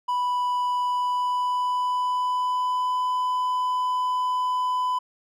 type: tone with pitch glide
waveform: triangle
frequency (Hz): 987.8 to 1002.7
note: B5 to B5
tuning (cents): 0 to +26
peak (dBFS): -20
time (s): 0.08-4.99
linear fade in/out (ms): 10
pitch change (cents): +26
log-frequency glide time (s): 0.8-3
effects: none